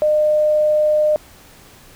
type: tone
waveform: sine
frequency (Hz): 607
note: D#5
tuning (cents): -43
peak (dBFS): -12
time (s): 0.02-1.16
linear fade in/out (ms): 0
effects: pink hiss -45 dBFS RMS until 1.95 s